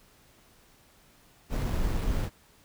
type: noise with sample-and-hold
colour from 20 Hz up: brown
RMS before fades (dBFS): -28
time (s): 1.49-2.3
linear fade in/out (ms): 50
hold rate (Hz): 6300
effects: pink hiss -60 dBFS RMS until 2.64 s